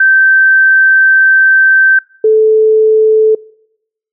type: tone pair in turn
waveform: sine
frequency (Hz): 1554 / 436.1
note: G6 / A4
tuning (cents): -16 / -15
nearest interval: octave + minor seventh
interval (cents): 2199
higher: first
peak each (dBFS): -4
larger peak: neither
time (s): 0-1.99 / 2.24-3.35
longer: first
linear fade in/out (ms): 5
effects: noise-tail reverb RT60 0.8 s tail -25 dB re dry